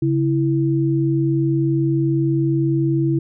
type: tone pair together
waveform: sine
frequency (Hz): 138.59 / 329.6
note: C#3 / E4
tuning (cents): 0 / 0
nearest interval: octave + minor third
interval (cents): 1500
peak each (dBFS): -18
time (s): 0.02-3.19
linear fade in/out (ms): 5
effects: none